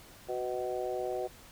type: harmonic tone with a mistuned harmonic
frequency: 125 Hz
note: B2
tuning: 21 cents sharp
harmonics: 3 / 4 / 5 / 6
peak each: -36 / -37 / -38 / -39 dBFS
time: 0.28-1.28 s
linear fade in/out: 20 ms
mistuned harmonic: 3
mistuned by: -18 cents
effects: pink hiss -54 dBFS RMS until 1.51 s